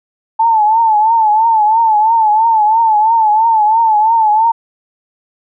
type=tone with vibrato; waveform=sine; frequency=880 Hz; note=A5; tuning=in tune; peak=-7 dBFS; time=0.39-4.52 s; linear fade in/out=10 ms; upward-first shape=triangle; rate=3 Hz; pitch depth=100 cents each way; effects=none